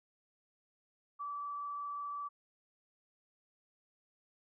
sine tone with frequency modulation, 1156 Hz, D6, 28 cents flat, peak -38 dBFS, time 1.19-2.29 s, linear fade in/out 20 ms, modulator 25.5 Hz, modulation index 0.41, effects none

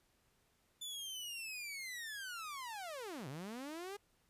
sawtooth linear two-way sweep, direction down then up, 3520 to 123.2 to 415.8 Hz, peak -40 dBFS, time 0.81-3.97 s, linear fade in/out 10 ms, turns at 3.28 s, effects pink hiss -75 dBFS RMS until 4.29 s + resampled to 32000 Hz

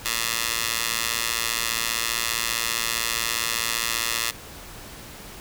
15% pulse tone with high-pass filter, 115.1 Hz, A#2, 22 cents flat, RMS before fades -26 dBFS, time 0.05-4.31 s, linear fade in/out 5 ms, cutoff 2200 Hz, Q 0.6, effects pink hiss -41 dBFS RMS until 5.4 s

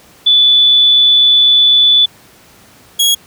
sine / sawtooth tone pair in turn, 3472 / 3317 Hz, A7 / G#7, -24 / -3 cents, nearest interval minor second, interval 79 cents, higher first, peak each -5 dBFS, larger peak neither, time 0.26-2.06 / 2.99-3.15 s, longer first, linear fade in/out 10 ms, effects pink hiss -43 dBFS RMS until 3.26 s + high-pass 80 Hz 12 dB/octave

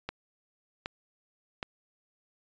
click train, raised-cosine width 0.3 ms, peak -18 dBFS, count 3, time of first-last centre 0.09-1.628 s, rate 1.3 Hz, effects resampled to 16000 Hz

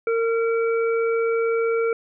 harmonic tone, 457.7 Hz, A#4, 32 cents flat, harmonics 1 / 3 / 5, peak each -19 / -29 / -33 dBFS, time 0.07-1.93 s, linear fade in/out 2 ms, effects none

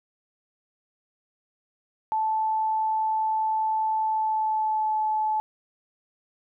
sine tone with pitch glide, 875 to 864 Hz, A5 to A5, -10 to -32 cents, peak -22 dBFS, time 2.12-5.4 s, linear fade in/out 0 ms, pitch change -22 cents, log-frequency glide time 3.99-4.98 s, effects none

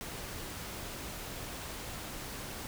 pink noise, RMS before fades -42 dBFS, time 0.01-2.67 s, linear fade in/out 0 ms, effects none

